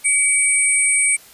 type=tone cluster; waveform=sine; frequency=2270 / 8320 / 9320 Hz; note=C#7 / C9 / D9; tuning=+41 / -11 / -14 cents; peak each=-18 dBFS; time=0.04-1.17 s; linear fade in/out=20 ms; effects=white hiss -45 dBFS RMS until 1.33 s + resampled to 32000 Hz